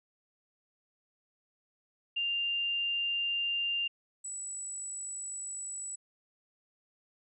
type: tone pair in turn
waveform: sine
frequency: 2794 / 7887 Hz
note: F7 / B8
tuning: 0 / -3 cents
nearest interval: octave + tritone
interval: 1797 cents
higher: second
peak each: -29 / -37 dBFS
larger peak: first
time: 2.16-3.88 / 4.24-5.96 s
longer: neither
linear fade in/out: 10 ms
effects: none